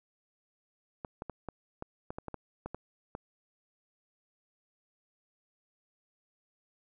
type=clicks; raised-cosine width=1 ms; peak=-24 dBFS; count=12; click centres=1.048 / 1.221 / 1.297 / 1.487 / 1.824 / 2.105 / 2.185 / 2.283 / 2.343 / 2.66 / 2.746 / 3.151 s; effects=none